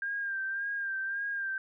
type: tone with vibrato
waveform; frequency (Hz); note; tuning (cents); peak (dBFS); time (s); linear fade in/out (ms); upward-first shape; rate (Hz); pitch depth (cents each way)
sine; 1596; G6; +31; -31; 0.02-1.58; 2; sine; 1.8; 41
effects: none